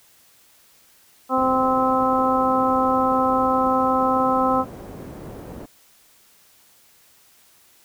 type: harmonic tone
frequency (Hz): 260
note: C4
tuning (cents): -11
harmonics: 1 / 2 / 3 / 4 / 5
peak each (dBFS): -23 / -23 / -23 / -23 / -23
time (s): 1.29-4.65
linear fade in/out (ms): 50
type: low-pass noise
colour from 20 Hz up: white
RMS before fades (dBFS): -37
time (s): 1.37-5.66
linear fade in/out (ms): 10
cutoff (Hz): 450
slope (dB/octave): 12
effects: white hiss -55 dBFS RMS until 7.84 s